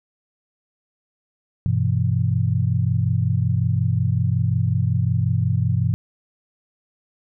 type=chord; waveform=sine; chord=E minor; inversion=first; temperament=equal; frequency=98 / 123.47 / 164.81 Hz; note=G2 / B2 / E3; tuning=0 / 0 / 0 cents; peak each=-21 / -20 / -24 dBFS; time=1.66-5.94 s; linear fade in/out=0 ms; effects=none